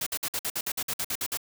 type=noise bursts; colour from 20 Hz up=white; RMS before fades=-30 dBFS; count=13; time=0.01-1.373 s; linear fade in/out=5 ms; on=55 ms; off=54 ms; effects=none